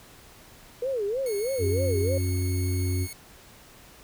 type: tone with vibrato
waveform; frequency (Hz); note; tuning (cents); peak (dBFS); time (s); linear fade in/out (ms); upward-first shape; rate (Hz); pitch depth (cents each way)
sine; 466.2; A#4; 0; -25; 0.82-2.18; 5; sine; 3.2; 270
type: tone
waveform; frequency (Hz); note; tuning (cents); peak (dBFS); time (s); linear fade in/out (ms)
5% pulse; 2193; C#7; -19; -27; 1.26-3.13; 2
type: harmonic tone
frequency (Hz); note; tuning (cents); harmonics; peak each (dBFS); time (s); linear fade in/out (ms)
91.6; F#2; -17; 1 / 3 / 4; -24 / -34 / -36; 1.58-3.08; 50
effects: pink hiss -51 dBFS RMS until 4.03 s